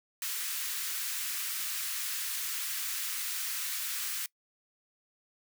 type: high-pass noise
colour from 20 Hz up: white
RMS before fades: -35 dBFS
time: 0.22-4.26 s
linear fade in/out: 2 ms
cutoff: 1300 Hz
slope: 24 dB/octave
effects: noise-tail reverb RT60 0.1 s tail -23 dB re dry